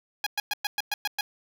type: tone bursts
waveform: 10% pulse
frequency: 827 Hz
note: G#5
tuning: 8 cents flat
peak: -17 dBFS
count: 8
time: 0.24-1.21 s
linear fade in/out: 2 ms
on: 25 ms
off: 110 ms
effects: none